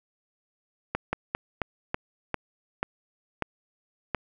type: slowing click train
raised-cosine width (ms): 0.5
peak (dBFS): -11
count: 9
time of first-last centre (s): 0.95-4.147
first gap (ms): 180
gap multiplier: 1.22
effects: none